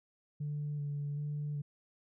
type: tone with vibrato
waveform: sine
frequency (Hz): 146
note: D3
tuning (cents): -10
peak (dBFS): -33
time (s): 0.4-1.62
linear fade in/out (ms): 10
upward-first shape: square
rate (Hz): 1.3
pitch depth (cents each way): 17
effects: tanh soft clip ceiling -31 dBFS